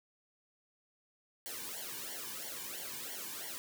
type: noise with flanger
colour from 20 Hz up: white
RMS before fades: -43 dBFS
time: 1.46-3.58 s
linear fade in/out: 0 ms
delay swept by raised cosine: 0.78 to 1.55 ms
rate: 3 Hz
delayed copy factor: -0.95
effects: none